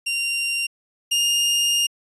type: tone pair in turn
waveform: sawtooth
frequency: 2772 / 2824 Hz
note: F7 / F7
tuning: -14 / +19 cents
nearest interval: unison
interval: 33 cents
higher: second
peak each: -18 / -14 dBFS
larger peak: second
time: 0.06-0.67 / 1.11-1.87 s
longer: second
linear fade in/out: 10 ms
effects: resampled to 24000 Hz